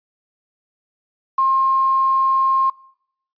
sine tone with quantisation, 1066 Hz, C6, 32 cents sharp, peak -13 dBFS, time 1.38-2.7 s, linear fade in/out 5 ms, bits 7, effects noise-tail reverb RT60 0.7 s tail -24 dB re dry + resampled to 11025 Hz

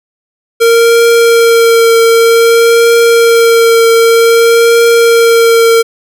square tone with vibrato, 461.7 Hz, A#4, 17 cents flat, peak -4 dBFS, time 0.6-5.83 s, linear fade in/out 20 ms, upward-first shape triangle, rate 0.53 Hz, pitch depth 16 cents each way, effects none

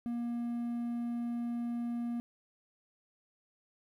triangle tone, 237.2 Hz, A#3, 30 cents sharp, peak -31 dBFS, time 0.06-2.2 s, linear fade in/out 0 ms, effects 12-bit

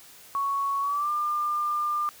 sine tone with pitch glide, 1112 to 1198.7 Hz, C#6 to D6, +5 to +35 cents, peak -24 dBFS, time 0.35-2.09 s, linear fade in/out 0 ms, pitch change +130 cents, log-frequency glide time 0.81-1.11 s, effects white hiss -50 dBFS RMS until 2.2 s

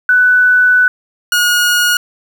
sine / sawtooth tone pair in turn, 1492 / 1442 Hz, F#6 / F#6, +14 / -45 cents, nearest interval minor second, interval 59 cents, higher first, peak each -6 dBFS, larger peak neither, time 0.09-0.88 / 1.32-1.97 s, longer first, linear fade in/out 2 ms, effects 7-bit

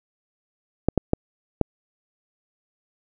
clicks, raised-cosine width 2 ms, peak -4 dBFS, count 4, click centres 0.886 / 0.977 / 1.134 / 1.613 s, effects none

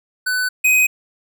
square tone pair in turn, 1500 / 2511 Hz, F#6 / D#7, +23 / +15 cents, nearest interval major sixth, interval 892 cents, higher second, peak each -18 / -12 dBFS, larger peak second, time 0.26-0.49 / 0.64-0.87 s, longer neither, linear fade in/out 10 ms, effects none

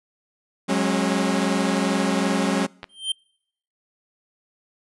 sawtooth chord, F# suspended second, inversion none, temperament equal with one note detuned, 185 / 207.7 / 271.3 Hz, F#3 / G#3 / C#4, 0 / 0 / -37 cents, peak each -20 dBFS, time 0.68-2.67 s, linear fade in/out 20 ms
clicks, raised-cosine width 0.3 ms, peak -18 dBFS, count 2, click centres 2.831 / 2.842 s
square tone with exponential growth, 3148 Hz, G7, 7 cents sharp, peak -19 dBFS, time 2.89-3.12 s, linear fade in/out 5 ms, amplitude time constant 49 ms
effects noise-tail reverb RT60 0.7 s tail -26 dB re dry + resampled to 24000 Hz

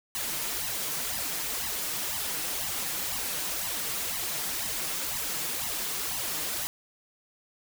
white noise with flanger, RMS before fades -32 dBFS, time 0.15-6.67 s, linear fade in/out 0 ms, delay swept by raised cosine 0.98 to 6.68 ms, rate 2 Hz, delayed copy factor +1, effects none

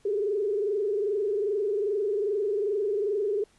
sine tone with frequency modulation, 410.7 Hz, G#4, 19 cents flat, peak -24 dBFS, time 0.05-3.44 s, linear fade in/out 5 ms, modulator 22.5 Hz, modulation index 1.2, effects pink hiss -63 dBFS RMS until 3.58 s + resampled to 24000 Hz

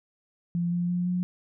sine tone with pitch steps, 172.6 / 174.91 / 177.25 / 179.62 Hz, F3 / F3 / F3 / F3, -20 / +3 / +26 / +49 cents, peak -24 dBFS, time 0.55-1.23 s, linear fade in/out 0 ms, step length 170 ms, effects none

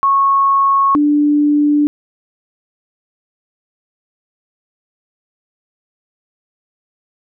sine tone pair in turn, 1100 / 294.2 Hz, C#6 / D4, -14 / +3 cents, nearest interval octave + major seventh, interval 2283 cents, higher first, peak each -9 / -9 dBFS, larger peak neither, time 0.03-0.95 / 0.95-1.87 s, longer neither, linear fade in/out 0 ms, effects none

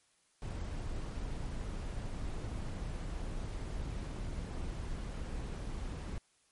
brown noise, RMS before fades -39 dBFS, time 0.42-6.18 s, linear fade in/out 0 ms, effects white hiss -71 dBFS RMS until 6.51 s + MP3 48 kbps

